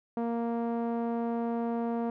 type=tone with low-pass filter; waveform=sawtooth; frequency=233.1 Hz; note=A#3; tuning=in tune; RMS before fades=-31 dBFS; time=0.17-2.1 s; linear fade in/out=2 ms; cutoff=800 Hz; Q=1.3; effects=none